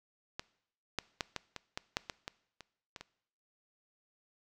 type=clicks; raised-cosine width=0.2 ms; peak=-20 / -15 / -15 / -18 / -23 / -19 / -13 / -20 / -21 / -30 / -26 / -27 dBFS; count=12; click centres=0.395 / 0.987 / 1.208 / 1.363 / 1.563 / 1.775 / 1.969 / 2.098 / 2.279 / 2.607 / 2.962 / 3.01 s; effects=noise-tail reverb RT60 0.7 s tail -21 dB re dry